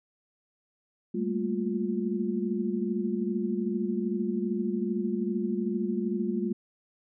sine tone cluster, 197.9 / 220.4 / 233.4 / 353.4 Hz, G3 / A3 / A#3 / F4, +17 / +3 / +2 / +21 cents, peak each -31 / -31 / -36 / -32 dBFS, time 1.14-6.53 s, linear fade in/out 10 ms, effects none

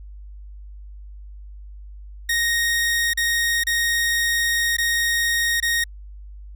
sawtooth tone with dropouts, 1864.7 Hz, A#6, in tune, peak -15 dBFS, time 2.29-5.84 s, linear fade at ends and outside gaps 5 ms, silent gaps 3.135-3.173 / 3.637-3.668 / 4.768-4.783 / 5.602-5.625 s, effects added 50 Hz sine -36 dBFS peak until 6.55 s

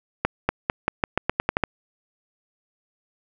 accelerating click train, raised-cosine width 0.5 ms, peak -4 dBFS, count 11, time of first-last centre 0.25-1.638 s, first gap 240 ms, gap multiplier 0.87, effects none

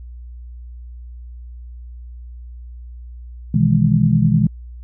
sine chord, E major seventh, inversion second, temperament equal with one note detuned, 123.47 / 155.56 / 165.39 / 207.7 Hz, B2 / D#3 / E3 / G#3, 0 / 0 / +6 / 0 cents, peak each -17 dBFS, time 3.54-4.47 s, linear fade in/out 5 ms, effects added 60 Hz sine -32 dBFS peak until 4.83 s

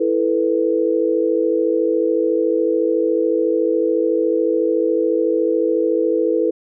sine chord, E suspended fourth, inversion none, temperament equal, 329.6 / 440 / 493.9 Hz, E4 / A4 / B4, 0 / 0 / 0 cents, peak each -19 dBFS, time 0-6.51 s, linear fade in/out 10 ms, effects none

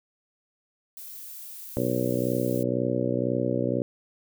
violet noise, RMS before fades -41 dBFS, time 0.97-2.63 s, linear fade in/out 0 ms
harmonic tone, 62 Hz, B1, 7 cents sharp, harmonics 2 / 3 / 4 / 5 / 6 / 7 / 8 / 9, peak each -31 / -34 / -30 / -31 / -32 / -36 / -31 / -31 dBFS, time 1.77-3.82 s, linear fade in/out 0 ms
effects none

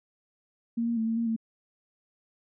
sine tone with pitch steps, 232.2 / 234 / 223.2 / 226.4 / 231.8 / 225.1 Hz, A#3 / A#3 / A3 / A3 / A#3 / A3, -7 / +7 / +25 / +50 / -10 / +40 cents, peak -25 dBFS, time 0.77-1.364 s, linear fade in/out 10 ms, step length 99 ms, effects none

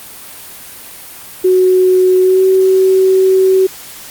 sine tone with pitch glide, 370 to 378.4 Hz, F#4 to F#4, 0 to +39 cents, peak -6 dBFS, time 1.44-3.67 s, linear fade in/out 10 ms, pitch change +39 cents, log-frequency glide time 2.2-2.44 s, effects white hiss -32 dBFS RMS until 4.1 s + Opus 32 kbps

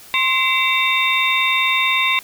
sine tone cluster, 1055 / 2060 / 2289 / 2709 / 3645 Hz, C6 / C7 / D7 / E7 / A#7, +14 / -28 / -45 / +47 / -40 cents, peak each -21 dBFS, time 0.14-2.19 s, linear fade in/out 0 ms, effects white hiss -42 dBFS RMS until 2.23 s

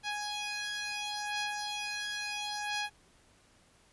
10% pulse beating tone pair, 830.6 / 831.33 Hz, G#5 / G#5, 0 / +2 cents, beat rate 0.73 Hz, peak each -31 / -28 dBFS, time 0.03-2.9 s, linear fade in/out 50 ms, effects pink hiss -64 dBFS RMS until 3.92 s + resampled to 24000 Hz

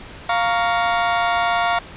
30% pulse chord, Bb minor, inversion second, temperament just, 699.2 / 932.3 / 1118.8 Hz, F5 / Bb5 / Db6, +2 / 0 / +16 cents, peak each -16 / -21 / -21 dBFS, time 0.29-1.79 s, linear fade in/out 5 ms, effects pink hiss -38 dBFS RMS until 1.96 s + resampled to 8000 Hz

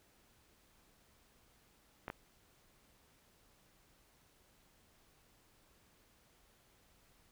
clicks, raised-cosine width 0.5 ms, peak -26 dBFS, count 2, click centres 2.081 / 2.101 s, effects pink hiss -69 dBFS RMS until 7.31 s

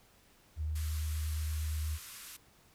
sine tone with vibrato, 77.1 Hz, D#2, 15 cents flat, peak -32 dBFS, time 0.56-1.99 s, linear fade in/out 50 ms, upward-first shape square, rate 8.6 Hz, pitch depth 11 cents each way
white band-pass noise, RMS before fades -49 dBFS, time 0.75-2.37 s, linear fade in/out 10 ms, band 1000 to 14000 Hz, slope 96 dB/octave
effects pink hiss -64 dBFS RMS until 2.74 s

